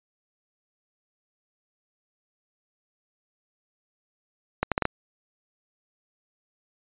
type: accelerating click train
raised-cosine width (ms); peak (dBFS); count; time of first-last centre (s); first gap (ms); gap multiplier
0.5; -7; 5; 4.63-4.854; 87; 0.71
effects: resampled to 8000 Hz